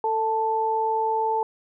sine tone pair together, 445.6 / 880 Hz, A4 / A5, +22 / 0 cents, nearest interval octave, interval 1178 cents, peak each -26 / -22 dBFS, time 0.04-1.43 s, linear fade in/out 2 ms, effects none

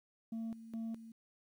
sine tone with tremolo, 226.1 Hz, A3, 47 cents sharp, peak -35 dBFS, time 0.32-1.12 s, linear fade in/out 5 ms, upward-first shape square, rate 2.4 Hz, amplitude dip 80%, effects tanh soft clip ceiling -37 dBFS + 12-bit

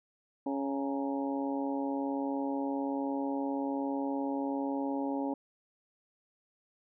harmonic tone with a mistuned harmonic, 138.59 Hz, C#3, in tune, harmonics 2 / 3 / 4 / 5 / 6 / 7, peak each -32 / -42 / -39 / -46 / -40 / -44 dBFS, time 0.46-5.34 s, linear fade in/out 5 ms, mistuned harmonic 7, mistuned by -68 cents, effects none

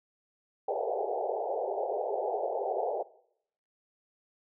pink band-pass noise, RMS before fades -32 dBFS, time 0.68-3.03 s, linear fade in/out 5 ms, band 390 to 840 Hz, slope 96 dB/octave, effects noise-tail reverb RT60 0.7 s tail -19 dB re dry

